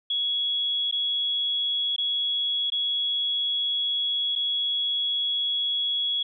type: tone with dropouts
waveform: sine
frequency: 3348 Hz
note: G#7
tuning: 13 cents sharp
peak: -23 dBFS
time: 0.1-6.23 s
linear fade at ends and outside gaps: 5 ms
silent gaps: 0.913-0.924 / 1.963-1.981 / 2.702-2.72 / 4.354-4.359 s
effects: none